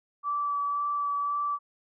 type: tone with vibrato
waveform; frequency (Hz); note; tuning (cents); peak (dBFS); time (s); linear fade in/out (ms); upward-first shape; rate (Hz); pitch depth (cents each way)
sine; 1155; D6; -29; -26; 0.23-1.59; 50; sine; 1.9; 12
effects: none